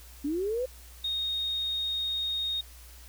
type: linear sweep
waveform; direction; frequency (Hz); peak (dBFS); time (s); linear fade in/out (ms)
sine; up; 273.9 to 523.3; -27; 0.24-0.66; 10
type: tone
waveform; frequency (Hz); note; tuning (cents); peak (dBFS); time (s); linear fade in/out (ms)
sine; 3718; A#7; -5; -28; 1.04-2.61; 5
effects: added 60 Hz sine -48 dBFS peak until 3.08 s + white hiss -53 dBFS RMS until 3.08 s